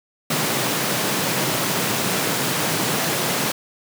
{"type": "high-pass noise", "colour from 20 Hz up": "pink", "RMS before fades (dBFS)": -22, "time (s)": [0.3, 3.52], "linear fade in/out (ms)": 5, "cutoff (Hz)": 120, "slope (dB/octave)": 48, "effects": []}